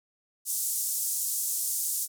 pink band-pass noise, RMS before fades -30 dBFS, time 0.45-2.08 s, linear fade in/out 50 ms, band 6900 to 15000 Hz, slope 24 dB/octave, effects none

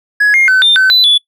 triangle tone with pitch steps, 1678 / 2129 / 1519 / 3598 / 1526 / 3998 / 3442 Hz, G#6 / C7 / F#6 / A7 / G6 / B7 / A7, +17 / +30 / +45 / +38 / -47 / +20 / -39 cents, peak -3 dBFS, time 0.2-1.18 s, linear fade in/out 10 ms, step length 140 ms, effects noise-tail reverb RT60 0.1 s tail -22 dB re dry + tanh soft clip ceiling -1 dBFS

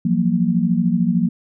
sine tone cluster, 171.2 / 184.6 / 232.7 Hz, F3 / F#3 / A#3, -34 / -4 / -3 cents, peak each -19 dBFS, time 0.05-1.29 s, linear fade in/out 5 ms, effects none

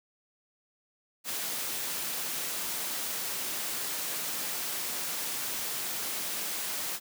white high-pass noise, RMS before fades -34 dBFS, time 1.24-7 s, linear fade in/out 50 ms, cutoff 150 Hz, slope 12 dB/octave, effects none

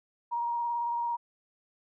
sine tone with vibrato, 945 Hz, A#5, 23 cents sharp, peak -28 dBFS, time 0.31-1.17 s, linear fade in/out 20 ms, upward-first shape square, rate 18 Hz, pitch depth 13 cents each way, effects none

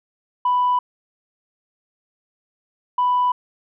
sine tone bursts at uneven times, 990 Hz, B5, 4 cents sharp, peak -14 dBFS, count 2, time 0.45-0.79 / 2.98-3.32 s, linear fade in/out 5 ms, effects tanh soft clip ceiling -12 dBFS

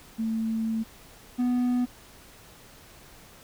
sine / triangle tone pair in turn, 223.4 / 246.9 Hz, A3 / B3, +27 / 0 cents, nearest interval major second, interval 173 cents, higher second, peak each -25 / -20 dBFS, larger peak second, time 0.18-0.84 / 1.38-1.86 s, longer first, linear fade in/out 20 ms, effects pink hiss -51 dBFS RMS until 3.43 s

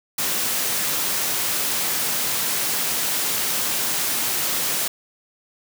white high-pass noise, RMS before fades -23 dBFS, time 0.18-4.88 s, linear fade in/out 5 ms, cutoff 110 Hz, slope 24 dB/octave, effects none

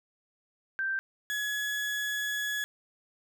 sine / 35% pulse tone pair in turn, 1566 / 1689.8 Hz, G6 / G#6, -2 / +30 cents, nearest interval minor second, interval 132 cents, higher second, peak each -28 dBFS, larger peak neither, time 0.79-0.99 / 1.3-2.64 s, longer second, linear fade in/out 0 ms, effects none

